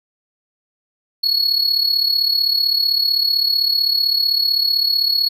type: tone with amplitude modulation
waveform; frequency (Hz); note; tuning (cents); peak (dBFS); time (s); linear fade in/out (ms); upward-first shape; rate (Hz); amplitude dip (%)
triangle; 4358; C#8; -30; -10; 1.23-5.29; 10; sine; 35.7; 70
effects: none